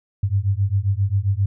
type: beating tone pair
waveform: sine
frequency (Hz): 95.3 / 102.8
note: G2 / G#2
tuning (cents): -48 / -17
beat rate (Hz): 7.5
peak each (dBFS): -20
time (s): 0.23-1.46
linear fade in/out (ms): 5
effects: none